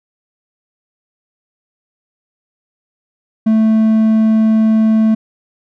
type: tone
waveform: triangle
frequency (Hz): 220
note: A3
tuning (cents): 0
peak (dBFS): -6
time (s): 3.46-5.15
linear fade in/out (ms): 10
effects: none